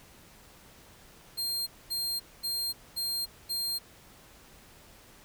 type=tone bursts; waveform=sawtooth; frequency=4200 Hz; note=C8; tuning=6 cents sharp; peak=-27 dBFS; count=5; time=1.37-3.79 s; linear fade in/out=20 ms; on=300 ms; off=230 ms; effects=pink hiss -55 dBFS RMS until 5.24 s